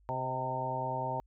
harmonic tone with a mistuned harmonic, 130 Hz, C3, 11 cents flat, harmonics 1 / 2 / 3 / 4 / 5 / 6 / 7, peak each -39 / -46 / -45 / -42 / -39 / -40 / -35 dBFS, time 0.09-1.2 s, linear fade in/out 0 ms, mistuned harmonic 5, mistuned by -40 cents, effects added 50 Hz sine -61 dBFS peak until 1.26 s

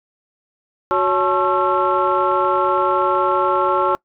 sine tone cluster, 369.9 / 559 / 869 / 1088 / 1344 Hz, F#4 / C#5 / A5 / C#6 / E6, 0 / +14 / -22 / -33 / +33 cents, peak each -20 dBFS, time 0.91-3.95 s, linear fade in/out 0 ms, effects noise-tail reverb RT60 0.1 s tail -24 dB re dry + tanh soft clip ceiling -7 dBFS

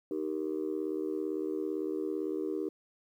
sine chord, Eb major, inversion none, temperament just, 311.1 / 388.9 / 466.7 Hz, Eb4 / G4 / Bb4, 0 / -14 / +2 cents, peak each -34 / -34 / -38 dBFS, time 0.11-2.69 s, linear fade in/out 2 ms, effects tanh soft clip ceiling -24 dBFS + 11-bit

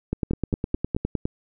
two click trains, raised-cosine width 3 ms, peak -12 / -11 dBFS, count 4 / 12, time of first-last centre 0.31-0.965 / 0.13-1.255 s, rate 4.58 / 9.78 Hz, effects none

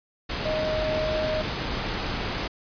sine tone in noise, 622.3 Hz, D#5, in tune, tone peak -25 dBFS, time 0.45-1.42 s, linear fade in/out 10 ms, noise pink, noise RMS -29 dBFS, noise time 0.29-2.48 s, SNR +1 dB, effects resampled to 11025 Hz

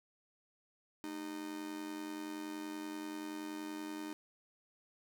45% pulse tone with amplitude modulation, 306.7 Hz, D#4, 25 cents flat, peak -38 dBFS, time 1.04-4.13 s, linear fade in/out 0 ms, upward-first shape sine, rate 90.5 Hz, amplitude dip 70%, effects none

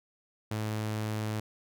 sawtooth tone, 107.9 Hz, A2, 33 cents flat, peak -27 dBFS, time 0.51-1.4 s, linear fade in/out 5 ms, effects none

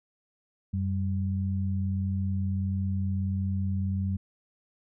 sine tone pair together, 92.5 / 194.03 Hz, F#2 / G3, 0 / -17 cents, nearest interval octave + minor second, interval 1283 cents, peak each -27 / -31 dBFS, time 0.73-4.17 s, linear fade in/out 10 ms, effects none

